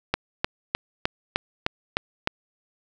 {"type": "click train", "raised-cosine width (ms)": 0.3, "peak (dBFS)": -5, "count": 8, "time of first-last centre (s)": [0.14, 2.274], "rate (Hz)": 3.28, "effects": []}